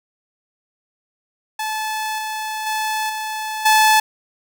sawtooth tone with level steps, 867 Hz, A5, 26 cents flat, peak -18 / -20 / -16 / -20 / -7 dBFS, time 1.59-4 s, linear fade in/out 5 ms, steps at 2.18 / 2.66 / 3.09 / 3.65 s, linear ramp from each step 10 ms, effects none

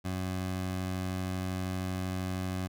20% pulse tone, 92.8 Hz, F#2, 6 cents sharp, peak -27 dBFS, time 0.04-2.68 s, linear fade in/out 20 ms, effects none

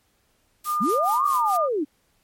blue noise with tremolo, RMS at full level -34 dBFS, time 0.64-1.57 s, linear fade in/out 5 ms, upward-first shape sine, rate 4.7 Hz, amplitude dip 95%
sine tone, 1210 Hz, D#6, 49 cents flat, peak -21 dBFS, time 0.65-1.69 s, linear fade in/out 50 ms
sine linear two-way sweep, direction up then down, 164.81 to 1174.7 to 267.1 Hz, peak -21 dBFS, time 0.8-1.85 s, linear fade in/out 20 ms, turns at 1.26 s
effects pink hiss -66 dBFS RMS until 2.23 s + MP3 64 kbps

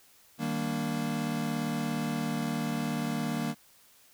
square chord, Eb major seventh, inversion none, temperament equal, 155.56 / 196 / 233.1 / 293.7 Hz, Eb3 / G3 / Bb3 / D4, 0 / 0 / 0 / 0 cents, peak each -36 / -38 / -33 / -39 dBFS, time 0.38-3.55 s, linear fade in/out 50 ms, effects white hiss -60 dBFS RMS until 4.13 s

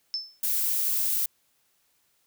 sine tone with exponential decay, 5274 Hz, E8, in tune, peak -24 dBFS, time 0.14-0.4 s, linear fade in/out 0 ms, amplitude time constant 55 ms
violet noise, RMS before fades -26 dBFS, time 0.43-1.26 s, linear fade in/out 5 ms
effects white hiss -69 dBFS RMS until 2.26 s

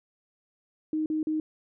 sine tone bursts, 311.1 Hz, D#4, in tune, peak -25 dBFS, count 3, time 0.93-1.4 s, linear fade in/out 2 ms, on 130 ms, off 40 ms, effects none

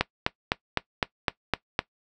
click train, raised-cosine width 0.3 ms, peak -5 dBFS, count 8, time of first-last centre 0.01-1.791 s, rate 3.93 Hz, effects noise-tail reverb RT60 0.1 s tail -19 dB re dry

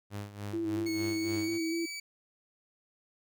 sawtooth tone with tremolo, 102.3 Hz, G#2, 26 cents flat, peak -32 dBFS, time 0.1-1.59 s, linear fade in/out 50 ms, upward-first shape sine, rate 3.4 Hz, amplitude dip 75%
sine tone with vibrato, 329.6 Hz, E4, in tune, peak -30 dBFS, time 0.53-1.86 s, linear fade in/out 10 ms, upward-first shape square, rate 4.2 Hz, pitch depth 28 cents each way
20% pulse tone with pitch glide, 2200 to 2292 Hz, C#7 to D7, -14 to -43 cents, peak -33 dBFS, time 0.86-2 s, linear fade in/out 5 ms, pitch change +71 cents, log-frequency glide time 1.01-1.83 s
effects none

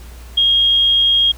sine tone with ADSR envelope, 3256 Hz, G#7, 35 cents flat, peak -8 dBFS, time 0.37-1.32 s, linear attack 10 ms, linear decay 5 ms, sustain -2 dB, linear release 8 ms, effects added 60 Hz sine -33 dBFS peak until 1.37 s + pink hiss -43 dBFS RMS until 1.37 s

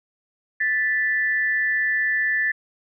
sine tone pair together, 1760 / 1975.5 Hz, A6 / B6, 0 / 0 cents, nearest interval major second, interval 200 cents, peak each -20 / -25 dBFS, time 0.6-2.52 s, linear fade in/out 10 ms, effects none

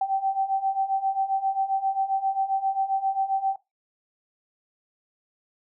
sine beating tone pair, 771 / 778.5 Hz, G5 / G5, -29 / -12 cents, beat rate 7.5 Hz, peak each -27 / -24 dBFS, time 0.01-3.56 s, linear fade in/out 5 ms, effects noise-tail reverb RT60 0.2 s tail -18 dB re dry

